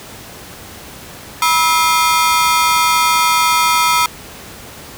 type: ring-modulated tone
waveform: sawtooth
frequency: 1136 Hz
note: C#6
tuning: 42 cents sharp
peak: -4 dBFS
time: 1.42-4.06 s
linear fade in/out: 2 ms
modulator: 165 Hz
effects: pink hiss -34 dBFS RMS until 4.97 s + high-pass 60 Hz 12 dB/octave